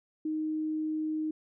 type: tone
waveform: sine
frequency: 311.1 Hz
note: D#4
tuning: in tune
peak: -29 dBFS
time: 0.25-1.31 s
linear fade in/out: 5 ms
effects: none